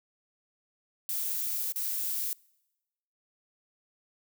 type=noise with dropouts; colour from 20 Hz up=violet; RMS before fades=-32 dBFS; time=1.09-2.33 s; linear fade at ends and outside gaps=1 ms; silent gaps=1.722-1.759 s; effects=noise-tail reverb RT60 1.0 s tail -26 dB re dry